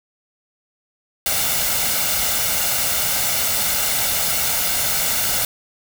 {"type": "noise with comb filter", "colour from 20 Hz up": "white", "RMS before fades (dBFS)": -20, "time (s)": [1.26, 5.45], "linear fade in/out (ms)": 2, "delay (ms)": 1.4, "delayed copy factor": 0.55, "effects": []}